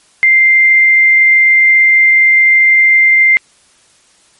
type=tone; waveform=sine; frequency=2093 Hz; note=C7; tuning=in tune; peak=-4 dBFS; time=0.23-3.37 s; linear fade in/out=0 ms; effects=white hiss -49 dBFS RMS until 4.39 s + MP3 48 kbps